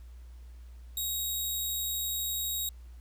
10% pulse tone, 3792 Hz, A#7, 29 cents sharp, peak -23 dBFS, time 0.97-2.69 s, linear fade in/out 2 ms, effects added 60 Hz sine -45 dBFS peak until 3 s + pink hiss -66 dBFS RMS until 3 s

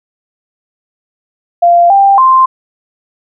sine tone with pitch steps, 692 / 791 / 1046 Hz, F5 / G5 / C6, -16 / +15 / -1 cents, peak -3 dBFS, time 1.62-2.46 s, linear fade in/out 10 ms, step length 280 ms, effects none

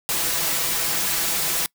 white noise with comb filter, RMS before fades -23 dBFS, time 0.09-1.66 s, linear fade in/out 0 ms, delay 6 ms, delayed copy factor +0.65, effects noise-tail reverb RT60 0.1 s tail -24 dB re dry

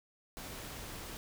pink noise, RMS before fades -45 dBFS, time 0.37-1.17 s, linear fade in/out 0 ms, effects none

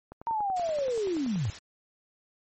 click train, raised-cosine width 1 ms, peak -29 dBFS, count 15, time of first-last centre 0.12-1.453 s, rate 10.5 Hz
sine linear sweep, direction down, 932.3 to 87.31 Hz, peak -26 dBFS, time 0.27-1.5 s, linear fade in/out 0 ms
white noise, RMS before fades -43 dBFS, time 0.56-1.59 s, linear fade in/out 5 ms
effects MP3 32 kbps

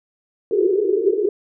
white band-pass noise, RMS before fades -18 dBFS, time 0.51-1.29 s, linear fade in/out 2 ms, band 360 to 430 Hz, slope 96 dB/octave, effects none

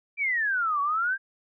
sine exponential two-way sweep, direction down then up, 2376 to 1116 to 1618 Hz, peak -23 dBFS, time 0.17-1.18 s, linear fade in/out 50 ms, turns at 0.81 s, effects none

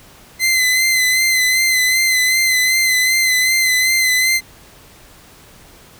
sawtooth tone with vibrato, 2048 Hz, C7, 38 cents flat, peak -9 dBFS, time 0.39-4.41 s, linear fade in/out 50 ms, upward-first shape sine, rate 2.6 Hz, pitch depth 34 cents each way, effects pink hiss -44 dBFS RMS until 5.99 s

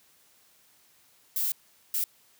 violet noise bursts at uneven times, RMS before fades -28 dBFS, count 2, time 1.36-1.52 / 1.94-2.04 s, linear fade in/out 2 ms, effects white hiss -62 dBFS RMS until 2.39 s + high-pass 60 Hz 12 dB/octave

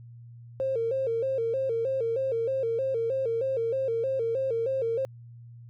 triangle tone with vibrato, 493.9 Hz, B4, in tune, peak -21 dBFS, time 0.6-5.05 s, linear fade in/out 0 ms, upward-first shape square, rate 3.2 Hz, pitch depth 130 cents each way, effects tanh soft clip ceiling -23 dBFS + added 118 Hz sine -44 dBFS peak until 5.69 s

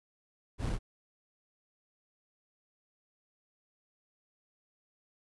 brown noise with sample-and-hold, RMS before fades -32 dBFS, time 0.58-0.79 s, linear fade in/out 50 ms, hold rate 4410 Hz, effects resampled to 24000 Hz

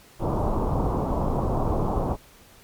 pink low-pass noise, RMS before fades -24 dBFS, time 0.19-2.17 s, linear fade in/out 50 ms, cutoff 1100 Hz, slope 48 dB/octave, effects pink hiss -52 dBFS RMS until 2.63 s + MP3 96 kbps

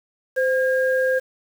sine tone pair together, 517.1 / 1620 Hz, C5 / G#6, -20 / -43 cents, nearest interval octave + minor sixth, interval 1977 cents, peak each -18 / -23 dBFS, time 0.36-1.2 s, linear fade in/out 20 ms, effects 7-bit

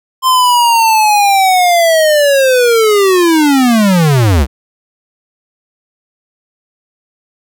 square linear sweep, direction down, 1046.5 to 59.8 Hz, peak -7 dBFS, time 0.22-4.47 s, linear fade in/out 50 ms, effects none

